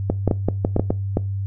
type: clicks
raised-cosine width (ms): 2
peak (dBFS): -4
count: 9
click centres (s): 0.1 / 0.277 / 0.312 / 0.486 / 0.649 / 0.764 / 0.796 / 0.905 / 1.171
effects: noise-tail reverb RT60 0.3 s tail -21 dB re dry + added 98 Hz sine -22 dBFS peak until 1.46 s